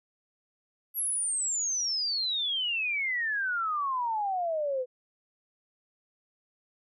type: exponential sweep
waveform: sine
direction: down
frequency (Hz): 11750 to 493.9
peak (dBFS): -27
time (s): 0.94-4.86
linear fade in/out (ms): 50
effects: none